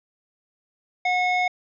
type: tone with band-pass filter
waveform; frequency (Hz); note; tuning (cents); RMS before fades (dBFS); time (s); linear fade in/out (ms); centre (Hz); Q
square; 727; F#5; -31; -22; 1.05-1.48; 5; 1600; 3.2
effects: resampled to 16000 Hz